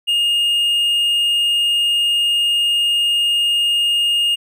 triangle tone, 2840 Hz, F7, 28 cents sharp, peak -12 dBFS, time 0.07-4.36 s, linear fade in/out 20 ms, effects none

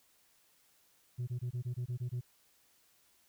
sine tone bursts, 122.9 Hz, B2, 8 cents flat, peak -31 dBFS, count 9, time 1.18-2.211 s, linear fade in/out 20 ms, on 95 ms, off 22 ms, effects tanh soft clip ceiling -33 dBFS + white hiss -69 dBFS RMS until 3.28 s

